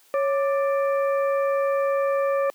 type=harmonic tone with a mistuned harmonic; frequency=589 Hz; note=D5; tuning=5 cents sharp; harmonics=1 / 2 / 3 / 4; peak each=-20 / -28 / -36 / -40 dBFS; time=0.14-2.5 s; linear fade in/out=0 ms; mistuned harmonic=1; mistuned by=-110 cents; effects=white hiss -57 dBFS RMS until 2.54 s + high-pass 300 Hz 12 dB/octave